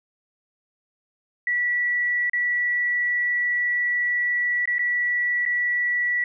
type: tone with dropouts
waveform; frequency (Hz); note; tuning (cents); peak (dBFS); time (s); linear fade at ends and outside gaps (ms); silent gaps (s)
sine; 1949; B6; -23; -20; 1.47-6.24; 2; 2.297-2.333 / 4.656-4.675 / 4.783-4.792 / 5.453-5.461
effects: none